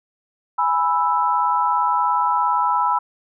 sine chord, E major, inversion first, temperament equal, 830.6 / 987.8 / 1318.5 Hz, G#5 / B5 / E6, 0 / 0 / 0 cents, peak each -23 / -18 / -22 dBFS, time 0.58-2.99 s, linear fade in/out 10 ms, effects none

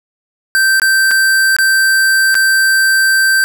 square tone with dropouts, 1560 Hz, G6, 9 cents flat, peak -9 dBFS, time 0.55-3.44 s, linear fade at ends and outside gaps 0 ms, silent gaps 0.798-0.818 / 1.11-1.114 / 1.565-1.586 / 2.344-2.352 s, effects none

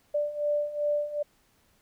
sine beating tone pair, 587.3 / 589.9 Hz, D5 / D5, 0 / +8 cents, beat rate 2.6 Hz, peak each -31 / -27 dBFS, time 0.14-1.23 s, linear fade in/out 10 ms, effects pink hiss -66 dBFS RMS until 1.81 s

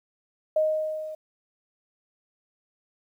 sine tone with level ramp, 622.3 Hz, D#5, in tune, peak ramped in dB -18 to -34 dBFS, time 0.56-1.15 s, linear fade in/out 5 ms, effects 10-bit

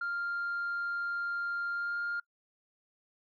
sine tone with pitch glide, 1396.9 to 1406.6 Hz, F6 to F6, 0 to +12 cents, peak -30 dBFS, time 0.01-2.2 s, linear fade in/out 5 ms, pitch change +12 cents, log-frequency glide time 1.73-1.99 s, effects noise-tail reverb RT60 0.1 s tail -26 dB re dry + tanh soft clip ceiling -29 dBFS

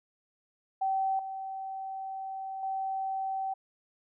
sine tone with level steps, 770 Hz, G5, 31 cents flat, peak -26 / -35 / -30 dBFS, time 0.81-3.54 s, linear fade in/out 10 ms, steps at 1.19 / 2.63 s, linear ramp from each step 2 ms, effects none

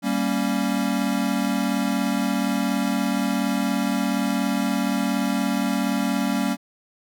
square chord, G diminished, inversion none, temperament equal, 196 / 233.1 / 277.2 Hz, G3 / Bb3 / Db4, 0 / 0 / 0 cents, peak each -26 dBFS, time 0.02-6.57 s, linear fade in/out 50 ms, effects none

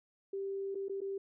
sine tone with dropouts, 392 Hz, G4, in tune, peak -35 dBFS, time 0.33-1.18 s, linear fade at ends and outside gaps 5 ms, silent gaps 0.747-0.753 / 0.884-0.895 / 1.006-1.015 s, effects none

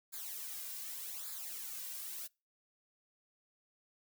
blue noise with flanger, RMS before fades -44 dBFS, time 0.12-2.28 s, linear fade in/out 20 ms, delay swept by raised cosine 0.34 to 2.34 ms, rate 0.85 Hz, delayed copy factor -0.8, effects noise-tail reverb RT60 0.3 s tail -26 dB re dry

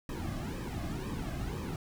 brown noise with flanger, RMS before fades -37 dBFS, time 0.09-1.76 s, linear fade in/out 2 ms, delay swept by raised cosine 1.4 to 2.2 ms, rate 2 Hz, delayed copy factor -0.75, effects none

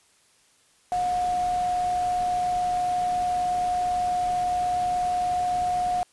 sine tone in noise, 721 Hz, F#5, 45 cents flat, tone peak -22 dBFS, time 0.92-6.03 s, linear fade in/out 0 ms, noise pink, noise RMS -40 dBFS, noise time 0.92-6.03 s, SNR +15 dB, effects white hiss -61 dBFS RMS until 6.12 s + resampled to 24000 Hz

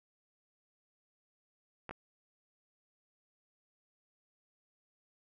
clicks, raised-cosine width 0.5 ms, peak -27 dBFS, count 2, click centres 1.893 / 1.91 s, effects none

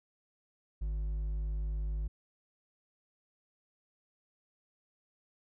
triangle tone with hard clipping, 51.91 Hz, G#1, in tune, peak -33 dBFS, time 0.81-2.08 s, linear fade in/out 10 ms, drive 7 dB, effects none

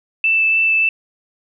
sine tone with vibrato, 2645 Hz, E7, 5 cents sharp, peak -12 dBFS, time 0.24-0.89 s, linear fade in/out 2 ms, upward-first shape sine, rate 3.4 Hz, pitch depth 8 cents each way, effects none

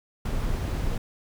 brown noise with ADSR envelope, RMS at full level -25 dBFS, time 0.25-0.98 s, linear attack 7 ms, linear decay 39 ms, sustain -2 dB, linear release 4 ms, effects none

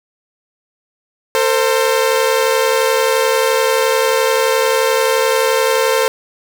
sawtooth tone pair together, 451.8 / 523.3 Hz, A4 / C5, +46 / 0 cents, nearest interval minor third, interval 254 cents, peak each -11 dBFS, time 1.35-6.08 s, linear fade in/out 0 ms, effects none

